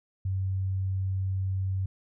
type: tone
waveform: sine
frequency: 95.2 Hz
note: F#2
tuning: 50 cents sharp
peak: -26 dBFS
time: 0.25-1.86 s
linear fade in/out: 5 ms
effects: none